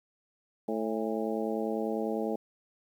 harmonic tone with a mistuned harmonic, 110 Hz, A2, in tune, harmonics 2 / 3 / 4 / 5 / 6 / 7, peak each -34 / -36 / -34 / -37 / -39 / -40 dBFS, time 0.68-2.36 s, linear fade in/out 5 ms, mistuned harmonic 7, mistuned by +86 cents, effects 10-bit

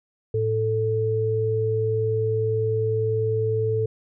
sine tone pair together, 109.78 / 440 Hz, A2 / A4, -3 / 0 cents, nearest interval 2 octaves, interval 2403 cents, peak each -24 / -22 dBFS, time 0.34-3.86 s, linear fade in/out 5 ms, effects none

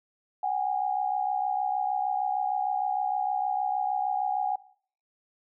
sine tone pair together, 750 / 816.5 Hz, F#5 / G#5, +23 / -30 cents, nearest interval minor second, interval 147 cents, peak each -28 dBFS, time 0.43-4.56 s, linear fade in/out 5 ms, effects noise-tail reverb RT60 0.5 s tail -19 dB re dry

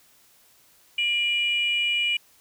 sine tone pair together, 2391 / 2920 Hz, D7 / F#7, +30 / -24 cents, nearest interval minor third, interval 346 cents, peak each -23 dBFS, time 0.98-2.17 s, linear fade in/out 5 ms, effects tanh soft clip ceiling -15 dBFS + white hiss -58 dBFS RMS until 2.4 s

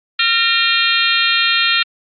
harmonic tone with a mistuned harmonic, 460 Hz, A#4, 23 cents flat, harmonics 3 / 4 / 5 / 6 / 7 / 8 / 9, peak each -20 / -20 / -20 / -20 / -20 / -20 / -20 dBFS, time 0.19-1.83 s, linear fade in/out 5 ms, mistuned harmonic 5, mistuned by +75 cents, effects Opus 48 kbps

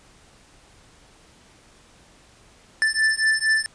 square beating tone pair, 1760 / 1764.3 Hz, A6 / A6, 0 / +4 cents, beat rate 4.3 Hz, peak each -22 dBFS, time 2.82-3.66 s, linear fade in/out 0 ms, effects pink hiss -53 dBFS RMS until 3.74 s + resampled to 22050 Hz

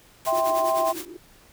white noise with tremolo, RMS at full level -34 dBFS, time 0.25-1.05 s, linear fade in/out 0 ms, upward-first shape sine, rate 9.8 Hz, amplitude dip 70%
sine chord, C major, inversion first, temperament just, 654.1 / 784.9 / 1046.5 Hz, E5 / G5 / C6, -14 / +2 / 0 cents, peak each -22 / -27 / -25 dBFS, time 0.26-0.93 s, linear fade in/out 20 ms
pink band-pass noise, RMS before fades -38 dBFS, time 0.32-1.17 s, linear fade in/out 10 ms, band 320 to 370 Hz, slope 96 dB/octave
effects pink hiss -54 dBFS RMS until 1.52 s

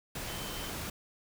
sine tone in noise, 3078 Hz, G7, 32 cents flat, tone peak -46 dBFS, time 0.28-0.7 s, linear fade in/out 5 ms, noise pink, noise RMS -39 dBFS, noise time 0.15-0.9 s, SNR -10 dB, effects none

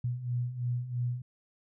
sine beating tone pair, 120.3 / 123.3 Hz, B2 / B2, -45 / -2 cents, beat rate 3 Hz, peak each -36 / -31 dBFS, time 0.04-1.22 s, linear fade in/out 5 ms, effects none

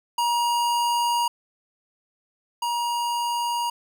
square tone pair in turn, 950 / 950 Hz, A#5 / A#5, +33 / +33 cents, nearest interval unison, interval 0 cents, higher neither, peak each -21 / -24 dBFS, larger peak first, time 0.18-1.28 / 2.62-3.7 s, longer first, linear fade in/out 5 ms, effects none

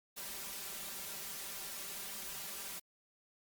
white noise with comb filter, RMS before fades -44 dBFS, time 0.16-2.8 s, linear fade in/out 20 ms, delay 5.1 ms, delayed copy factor +1, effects Opus 48 kbps

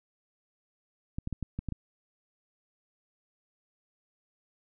clicks, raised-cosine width 5 ms, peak -21 dBFS, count 7, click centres 1.185 / 1.274 / 1.327 / 1.427 / 1.59 / 1.687 / 1.723 s, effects none

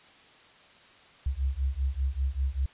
sine beating tone pair, 64.7 / 69.8 Hz, C2 / C#2, -19 / +13 cents, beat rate 5.1 Hz, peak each -29 dBFS, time 1.26-2.66 s, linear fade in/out 5 ms, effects white hiss -55 dBFS RMS until 2.73 s + resampled to 8000 Hz

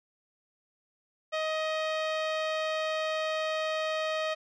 sawtooth tone with low-pass filter, 628 Hz, D#5, 16 cents sharp, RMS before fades -31 dBFS, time 1.32-4.35 s, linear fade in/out 20 ms, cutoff 3600 Hz, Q 1.3, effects none

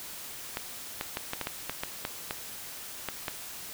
clicks, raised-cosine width 0.3 ms, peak -15 dBFS, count 12, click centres 0.571 / 1.011 / 1.171 / 1.334 / 1.413 / 1.471 / 1.696 / 1.835 / 2.051 / 2.309 / 3.087 / 3.282 s, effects white hiss -42 dBFS RMS until 3.73 s

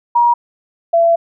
sine tone pair in turn, 952 / 673.2 Hz, A#5 / E5, +36 / +36 cents, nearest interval tritone, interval 600 cents, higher first, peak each -8 dBFS, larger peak neither, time 0.15-0.34 / 0.93-1.16 s, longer second, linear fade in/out 10 ms, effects none

